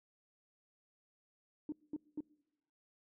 sine tone bursts, 301.1 Hz, D4, 43 cents sharp, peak -36 dBFS, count 3, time 1.69-2.206 s, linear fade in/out 2 ms, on 32 ms, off 210 ms, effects noise-tail reverb RT60 1.0 s tail -25 dB re dry + tanh soft clip ceiling -32 dBFS

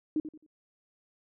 sine tone with echo, 308.6 Hz, D#4, 14 cents flat, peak -25 dBFS, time 0.16-0.2 s, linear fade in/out 2 ms, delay 88 ms, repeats 3, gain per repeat -11 dB, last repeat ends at 0.464 s, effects none

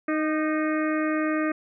harmonic tone with a mistuned harmonic, 310.2 Hz, D#4, 5 cents flat, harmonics 1 / 2 / 4 / 5 / 6 / 7 / 8, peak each -24 / -30 / -32 / -35 / -35 / -39 / -42 dBFS, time 0.08-1.52 s, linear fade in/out 5 ms, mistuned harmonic 4, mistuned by -27 cents, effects none

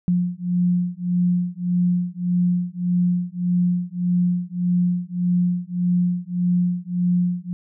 sine beating tone pair, 176.8 / 178.5 Hz, F3 / F3, +22 / +38 cents, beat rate 1.7 Hz, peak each -21 dBFS, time 0.08-7.53 s, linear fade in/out 0 ms, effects none

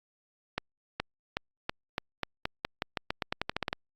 accelerating click train, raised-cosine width 0.3 ms, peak -13 dBFS, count 19, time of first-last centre 0.58-3.729 s, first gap 420 ms, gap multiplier 0.88, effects Opus 48 kbps

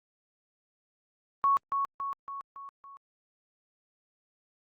sine tone with echo, 1108.7 Hz, C#6, in tune, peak -21 dBFS, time 1.44-1.57 s, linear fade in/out 0 ms, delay 280 ms, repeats 5, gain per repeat -5 dB, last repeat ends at 2.97 s, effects Opus 32 kbps

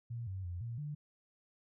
sine tone with pitch steps, 117.6 / 95 / 87.9 / 117 / 147.9 Hz, A#2 / F#2 / F2 / A#2 / D3, +16 / +46 / +12 / +7 / +13 cents, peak -38 dBFS, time 0.1-0.95 s, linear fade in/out 10 ms, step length 170 ms, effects none

